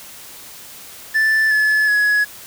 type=tone with pitch steps; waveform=triangle; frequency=1760 / 1720.8 / 1682.5 Hz; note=A6 / A6 / G#6; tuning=0 / -39 / +22 cents; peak=-11 dBFS; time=1.14-2.25 s; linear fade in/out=20 ms; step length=370 ms; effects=white hiss -38 dBFS RMS until 2.46 s